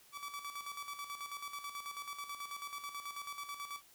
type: tone with tremolo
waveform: sawtooth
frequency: 1150 Hz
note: D6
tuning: 37 cents flat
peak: -37 dBFS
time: 0.12-3.82 s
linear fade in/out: 50 ms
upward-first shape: square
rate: 9.2 Hz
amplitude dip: 60%
effects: white hiss -63 dBFS RMS until 3.94 s